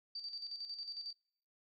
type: tone with tremolo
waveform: sine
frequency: 4639 Hz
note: D8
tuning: 22 cents flat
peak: -40 dBFS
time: 0.15-1.13 s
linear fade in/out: 5 ms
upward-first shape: square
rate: 11 Hz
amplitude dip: 55%
effects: noise-tail reverb RT60 0.7 s tail -26 dB re dry